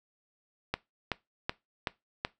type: click train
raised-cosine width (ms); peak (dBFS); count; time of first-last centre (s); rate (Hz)
0.3; -13; 5; 0.74-2.249; 2.65
effects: noise-tail reverb RT60 0.2 s tail -20 dB re dry